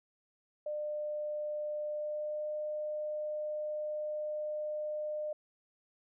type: tone with pitch glide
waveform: sine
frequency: 600 to 605.2 Hz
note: D5 to D#5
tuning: +37 to -48 cents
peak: -34 dBFS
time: 0.66-5.33 s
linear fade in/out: 5 ms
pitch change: +15 cents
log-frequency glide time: 1.9-2.52 s
effects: none